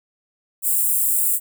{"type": "high-pass noise", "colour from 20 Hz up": "white", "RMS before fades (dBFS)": -19, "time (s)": [0.62, 1.4], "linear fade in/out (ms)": 50, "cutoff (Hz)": 7500, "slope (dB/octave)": 96, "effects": []}